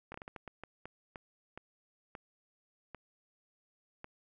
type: slowing click train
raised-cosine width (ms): 0.5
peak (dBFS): -29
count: 14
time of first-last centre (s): 0.12-4.044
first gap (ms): 23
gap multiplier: 1.38
effects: none